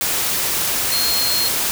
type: tone in noise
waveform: sine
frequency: 4232 Hz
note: C8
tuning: 19 cents sharp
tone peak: -19 dBFS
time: 0.92-1.48 s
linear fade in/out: 0 ms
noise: white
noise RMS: -20 dBFS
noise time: 0.01-1.71 s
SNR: -2 dB
effects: none